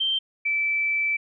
sine tone pair in turn, 3136 / 2320 Hz, G7 / D7, 0 / -22 cents, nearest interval perfect fourth, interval 522 cents, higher first, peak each -21 dBFS, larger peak neither, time 0-0.19 / 0.45-1.17 s, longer second, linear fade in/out 10 ms, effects none

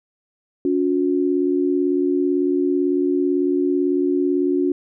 sine tone pair together, 283.1 / 361.1 Hz, C#4 / F#4, +37 / -42 cents, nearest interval major third, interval 421 cents, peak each -19 / -19 dBFS, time 0.65-4.72 s, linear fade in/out 2 ms, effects none

